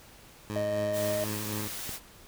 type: tone with tremolo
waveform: 15% pulse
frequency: 105.9 Hz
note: G#2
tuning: 34 cents sharp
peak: -26 dBFS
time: 0.5-1.68 s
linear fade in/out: 0 ms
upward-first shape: sine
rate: 4 Hz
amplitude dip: 35%
type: tone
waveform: triangle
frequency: 617 Hz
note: D#5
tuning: 15 cents flat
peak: -26 dBFS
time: 0.56-1.24 s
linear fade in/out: 0 ms
type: noise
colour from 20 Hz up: white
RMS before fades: -38 dBFS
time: 0.92-2 s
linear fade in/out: 50 ms
type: click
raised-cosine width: 3 ms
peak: -28 dBFS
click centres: 1.893 s
effects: pink hiss -53 dBFS RMS until 2.27 s